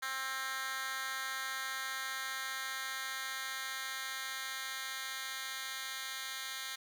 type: tone with high-pass filter sweep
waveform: 10% pulse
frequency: 265 Hz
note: C4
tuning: 22 cents sharp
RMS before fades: -40 dBFS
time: 0.02-6.76 s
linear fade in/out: 10 ms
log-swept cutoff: 1600 to 2400 Hz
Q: 1.6
effects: none